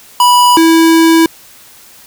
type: tone pair in turn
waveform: square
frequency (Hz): 981 / 327.4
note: B5 / E4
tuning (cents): -12 / -12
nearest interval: octave + perfect fifth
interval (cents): 1900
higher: first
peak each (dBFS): -5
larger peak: neither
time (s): 0.2-0.57 / 0.57-1.26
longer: second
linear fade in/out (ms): 2
effects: white hiss -39 dBFS RMS until 2.06 s